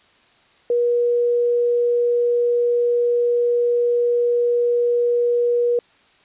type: tone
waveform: sine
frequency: 480 Hz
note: B4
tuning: 49 cents flat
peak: -15 dBFS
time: 0.7-5.79 s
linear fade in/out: 2 ms
effects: white hiss -55 dBFS RMS until 6.24 s + resampled to 8000 Hz